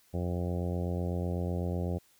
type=harmonic tone; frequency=88 Hz; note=F2; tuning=14 cents sharp; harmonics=1 / 2 / 3 / 4 / 5 / 6 / 7 / 8 / 9; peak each=-32 / -35 / -42 / -41 / -42 / -42 / -45 / -48 / -50 dBFS; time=0.13-1.99 s; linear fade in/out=20 ms; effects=white hiss -65 dBFS RMS until 2.19 s